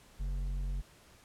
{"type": "tone with hard clipping", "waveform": "sine", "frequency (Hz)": 46.19, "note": "F#1", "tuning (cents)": -2, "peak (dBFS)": -34, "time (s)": [0.19, 0.82], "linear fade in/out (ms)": 20, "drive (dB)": 7, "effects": ["pink hiss -60 dBFS RMS until 1.24 s", "low-pass 12000 Hz 12 dB/octave"]}